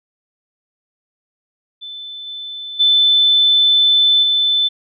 sine tone with level steps, 3520 Hz, A7, in tune, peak -28 / -26 / -9 / -12 dBFS, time 1.81-4.69 s, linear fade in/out 20 ms, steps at 2.26 / 2.79 / 4.22 s, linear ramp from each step 20 ms, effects none

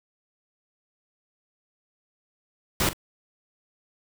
pink noise with echo, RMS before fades -23 dBFS, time 2.8-2.89 s, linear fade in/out 2 ms, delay 42 ms, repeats 1, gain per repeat -14 dB, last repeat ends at 2.932 s, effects none

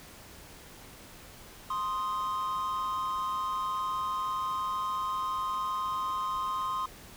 triangle tone pair together, 1046.5 / 1245.8 Hz, C6 / D#6, 0 / +2 cents, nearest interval minor third, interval 302 cents, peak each -29 / -33 dBFS, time 1.7-6.86 s, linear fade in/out 5 ms, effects pink hiss -50 dBFS RMS until 7.16 s

